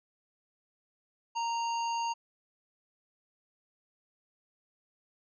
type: harmonic tone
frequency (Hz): 929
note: A#5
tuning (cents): -6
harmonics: 1 / 3 / 5 / 7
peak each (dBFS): -30 / -41 / -45 / -46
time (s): 1.35-2.14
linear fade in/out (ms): 20
effects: none